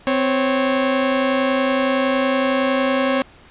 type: tone pair together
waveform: sawtooth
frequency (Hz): 259.1 / 549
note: C4 / C#5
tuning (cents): -17 / -17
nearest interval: octave + minor second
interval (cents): 1300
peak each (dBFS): -15 / -15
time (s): 0.07-3.22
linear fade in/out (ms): 0
effects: pink hiss -47 dBFS RMS until 3.5 s + resampled to 8000 Hz